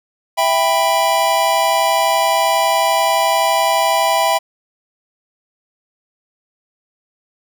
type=chord; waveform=square; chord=E minor; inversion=none; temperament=just; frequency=659.3 / 791.1 / 988.9 Hz; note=E5 / G5 / B5; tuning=0 / +16 / +2 cents; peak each=-18 dBFS; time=0.37-4.39 s; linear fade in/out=20 ms; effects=none